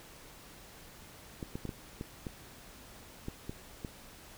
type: clicks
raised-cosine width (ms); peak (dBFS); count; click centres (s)
3; -25; 9; 1.428 / 1.555 / 1.653 / 1.692 / 2.011 / 2.268 / 3.284 / 3.495 / 3.848
effects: pink hiss -53 dBFS RMS until 4.37 s